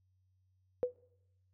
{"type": "tone with exponential decay", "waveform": "sine", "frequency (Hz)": 495.8, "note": "B4", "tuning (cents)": 7, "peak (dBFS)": -25, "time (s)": [0.83, 0.96], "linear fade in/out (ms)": 0, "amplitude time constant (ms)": 28, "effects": ["noise-tail reverb RT60 0.9 s tail -24 dB re dry", "added 93 Hz sine -70 dBFS peak until 1.53 s"]}